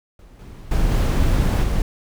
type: noise with level steps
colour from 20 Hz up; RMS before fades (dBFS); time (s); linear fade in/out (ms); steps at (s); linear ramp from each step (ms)
brown; -43 / -37 / -19 / -17 / -20; 0.19-1.82; 2; 0.39 / 0.71 / 0.91 / 1.63; 5
effects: none